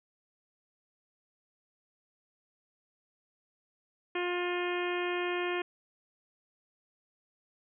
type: harmonic tone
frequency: 354.7 Hz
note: F4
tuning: 27 cents sharp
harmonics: 1 / 2 / 3 / 4 / 5 / 6 / 7 / 8 / 9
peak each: -32 / -40 / -40 / -43 / -40 / -43 / -40 / -46 / -47 dBFS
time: 4.15-5.62 s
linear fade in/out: 5 ms
effects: none